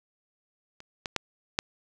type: clicks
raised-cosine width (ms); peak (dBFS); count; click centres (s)
0.2; -28 / -15 / -9 / -7; 4; 0.804 / 1.058 / 1.163 / 1.589
effects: none